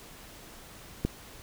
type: click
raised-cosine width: 3 ms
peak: -13 dBFS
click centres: 1.05 s
effects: pink hiss -49 dBFS RMS until 1.42 s